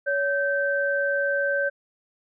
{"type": "tone pair together", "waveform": "sine", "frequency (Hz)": [563.2, 1553], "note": ["C#5", "G6"], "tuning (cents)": [27, -17], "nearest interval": "octave + tritone", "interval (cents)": 1756, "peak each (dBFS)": [-24, -24], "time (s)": [0.06, 1.7], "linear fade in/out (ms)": 20, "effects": []}